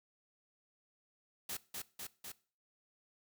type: noise with echo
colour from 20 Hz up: white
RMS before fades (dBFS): -41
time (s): 1.49-1.57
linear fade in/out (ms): 5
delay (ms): 250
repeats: 3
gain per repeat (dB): -2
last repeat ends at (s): 2.32
effects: noise-tail reverb RT60 0.4 s tail -20 dB re dry